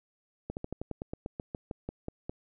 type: slowing click train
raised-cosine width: 2 ms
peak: -22 dBFS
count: 15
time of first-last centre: 0.5-2.295 s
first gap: 69 ms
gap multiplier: 1.09
effects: none